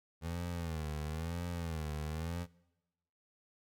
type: tone with vibrato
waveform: 25% pulse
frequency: 81.1 Hz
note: E2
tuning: 28 cents flat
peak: -33 dBFS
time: 0.21-2.47 s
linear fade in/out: 50 ms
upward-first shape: sine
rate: 1 Hz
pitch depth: 130 cents each way
effects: noise-tail reverb RT60 1.0 s tail -23 dB re dry